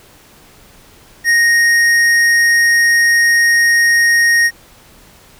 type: tone with hard clipping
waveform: triangle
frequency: 1864.7 Hz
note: A#6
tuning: in tune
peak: -10 dBFS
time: 1.24-4.51 s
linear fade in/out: 50 ms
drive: 14 dB
effects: pink hiss -44 dBFS RMS until 5.39 s